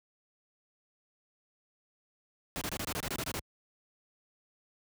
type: noise bursts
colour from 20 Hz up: pink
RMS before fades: -35 dBFS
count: 11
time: 2.56-3.393 s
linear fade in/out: 0 ms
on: 53 ms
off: 25 ms
effects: high-pass 60 Hz 12 dB/octave